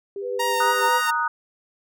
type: tone with tremolo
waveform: sine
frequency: 398.1 Hz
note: G4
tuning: 27 cents sharp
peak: -27 dBFS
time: 0.16-0.89 s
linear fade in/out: 2 ms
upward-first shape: sine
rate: 6.4 Hz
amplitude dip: 45%
type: tone with pitch glide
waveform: sine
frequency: 493.9 to 499.9 Hz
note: B4 to B4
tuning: 0 to +21 cents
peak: -26 dBFS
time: 0.21-1.02 s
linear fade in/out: 50 ms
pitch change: +21 cents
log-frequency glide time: 0.31-0.46 s
type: tone with vibrato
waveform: sawtooth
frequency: 932.3 Hz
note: A#5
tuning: in tune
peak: -18 dBFS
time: 0.39-1.11 s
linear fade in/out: 10 ms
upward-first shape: triangle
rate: 3.9 Hz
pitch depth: 22 cents each way
type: chord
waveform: sine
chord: D# minor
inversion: second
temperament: equal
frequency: 932.3 / 1244.5 / 1480 Hz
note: A#5 / D#6 / F#6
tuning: 0 / 0 / 0 cents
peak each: -25 / -24 / -25 dBFS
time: 0.6-1.28 s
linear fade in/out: 5 ms
effects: none